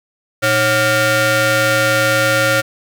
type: ring-modulated tone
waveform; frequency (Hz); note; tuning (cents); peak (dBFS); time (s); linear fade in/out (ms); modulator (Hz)
sawtooth; 427.9; A4; -48; -5; 0.42-2.62; 20; 974
effects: none